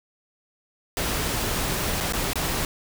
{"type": "noise with dropouts", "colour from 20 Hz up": "pink", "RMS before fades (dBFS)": -26, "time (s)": [0.97, 2.65], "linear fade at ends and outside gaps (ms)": 1, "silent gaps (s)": [[2.004, 2.008], [2.124, 2.134], [2.333, 2.356]], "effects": []}